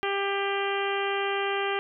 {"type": "harmonic tone with a mistuned harmonic", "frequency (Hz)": 396.9, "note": "G4", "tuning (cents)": 22, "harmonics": [1, 2, 3, 4, 5, 6, 7, 8], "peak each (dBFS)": [-29, -32, -34, -35, -36, -37, -37, -38], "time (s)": [0.03, 1.79], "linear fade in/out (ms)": 0, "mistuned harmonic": 8, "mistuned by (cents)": -18, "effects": []}